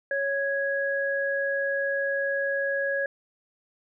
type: tone pair together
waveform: sine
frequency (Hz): 554.4 / 1661.3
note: C#5 / G#6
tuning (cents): 0 / 0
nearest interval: octave + perfect fifth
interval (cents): 1900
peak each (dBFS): -27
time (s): 0.11-3.06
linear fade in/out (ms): 2
effects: none